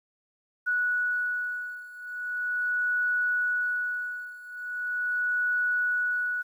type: beating tone pair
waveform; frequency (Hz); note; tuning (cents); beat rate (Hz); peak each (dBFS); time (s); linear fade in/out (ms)
sine; 1470 / 1470.4; F#6 / F#6; -12 / -11; 0.4; -28 / -30; 0.66-6.43; 20
effects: 10-bit